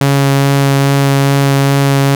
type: tone with vibrato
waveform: sawtooth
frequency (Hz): 138.7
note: C#3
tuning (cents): +1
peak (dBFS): -4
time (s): 0.01-2.15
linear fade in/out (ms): 2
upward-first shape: sine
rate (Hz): 2.4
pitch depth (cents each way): 9
effects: none

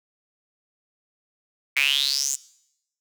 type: tone with high-pass filter sweep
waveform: square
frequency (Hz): 69.3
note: C#2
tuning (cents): 0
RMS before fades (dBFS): -23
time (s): 1.76-2.36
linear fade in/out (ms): 10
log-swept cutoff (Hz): 2200 to 7400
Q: 9.3
effects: noise-tail reverb RT60 0.8 s tail -20 dB re dry

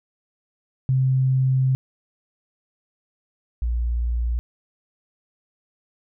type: tone pair in turn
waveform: sine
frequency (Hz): 131.1 / 58.99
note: C3 / A#1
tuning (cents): +4 / +21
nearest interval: octave + major second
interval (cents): 1383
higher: first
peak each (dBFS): -16 / -20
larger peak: first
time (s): 0.89-1.75 / 3.62-4.39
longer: first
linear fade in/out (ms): 0
effects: none

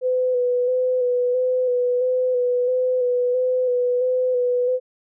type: tone with vibrato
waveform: sine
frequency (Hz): 500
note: B4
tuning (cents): +21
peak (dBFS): -17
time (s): 0.01-4.8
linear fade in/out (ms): 50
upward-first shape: square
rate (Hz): 1.5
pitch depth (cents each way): 24
effects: none

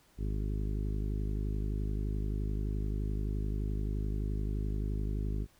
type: harmonic tone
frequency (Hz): 51.6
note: G#1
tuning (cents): -10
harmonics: 1 / 2 / 3 / 4 / 5 / 6 / 7 / 8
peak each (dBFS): -32 / -38 / -42 / -44 / -46 / -48 / -49 / -50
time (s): 0.17-5.47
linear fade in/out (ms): 50
effects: pink hiss -65 dBFS RMS until 5.59 s

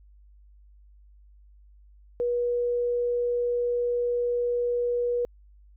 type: tone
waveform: sine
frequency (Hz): 483.1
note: B4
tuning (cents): -38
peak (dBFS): -23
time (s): 2.2-5.25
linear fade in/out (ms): 0
effects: added 50 Hz sine -51 dBFS peak until 5.76 s

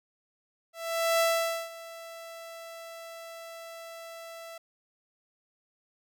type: tone with ADSR envelope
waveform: sawtooth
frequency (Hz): 664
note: E5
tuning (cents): +12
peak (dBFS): -18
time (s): 0.73-4.58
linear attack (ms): 470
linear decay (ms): 490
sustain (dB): -20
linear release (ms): 5
effects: none

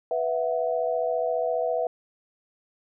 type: chord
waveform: sine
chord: B suspended fourth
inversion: none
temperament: equal with one note detuned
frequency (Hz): 493.9 / 659.3 / 734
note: B4 / E5 / F#5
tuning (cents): 0 / 0 / -14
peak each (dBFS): -27 / -26 / -31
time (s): 0.11-1.87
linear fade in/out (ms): 2
effects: none

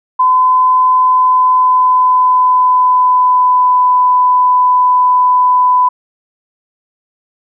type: tone with pitch glide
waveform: sine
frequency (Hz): 1016 to 999.7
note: B5 to B5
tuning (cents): +49 to +21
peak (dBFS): -6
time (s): 0.19-5.89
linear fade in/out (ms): 10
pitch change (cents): -28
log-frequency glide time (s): 0.93-3.85
effects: none

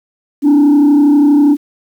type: tone with frequency modulation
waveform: sine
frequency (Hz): 290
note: D4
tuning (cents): -22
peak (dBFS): -3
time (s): 0.42-1.57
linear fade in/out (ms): 50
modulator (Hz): 32.4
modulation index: 0.52
effects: tanh soft clip ceiling -4 dBFS + 7-bit

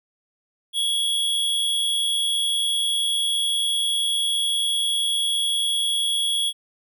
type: tone with amplitude modulation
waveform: square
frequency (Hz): 3337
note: G#7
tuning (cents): +8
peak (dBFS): -19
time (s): 0.73-6.53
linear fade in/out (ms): 50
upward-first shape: sine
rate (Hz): 200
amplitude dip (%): 40
effects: none

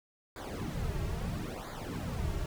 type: noise with flanger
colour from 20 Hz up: brown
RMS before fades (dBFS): -36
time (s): 0.36-2.46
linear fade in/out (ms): 2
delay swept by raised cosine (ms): 0.35 to 4.05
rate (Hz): 0.75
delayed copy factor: -0.85
effects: none

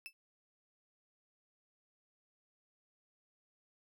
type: tone with exponential decay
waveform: 35% pulse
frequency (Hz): 2637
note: E7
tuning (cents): 0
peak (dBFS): -38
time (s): 0.06-0.13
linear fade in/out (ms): 0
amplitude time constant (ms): 15
effects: none

